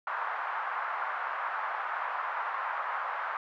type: band-pass noise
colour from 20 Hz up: white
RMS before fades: -34 dBFS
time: 0.07-3.37 s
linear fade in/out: 2 ms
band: 830 to 1400 Hz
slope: 24 dB/octave
effects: none